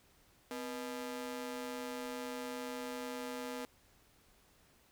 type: ring-modulated tone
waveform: sawtooth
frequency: 370.3 Hz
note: F#4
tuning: 1 cent sharp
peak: -33 dBFS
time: 0.51-3.65 s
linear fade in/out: 0 ms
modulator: 114 Hz
effects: pink hiss -67 dBFS RMS until 4.91 s